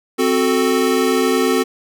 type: chord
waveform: square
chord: F# diminished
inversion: second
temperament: equal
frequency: 261.6 / 370 / 440 Hz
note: C4 / F#4 / A4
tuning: 0 / 0 / 0 cents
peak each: -19 dBFS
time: 0.18-1.64 s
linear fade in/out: 20 ms
effects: none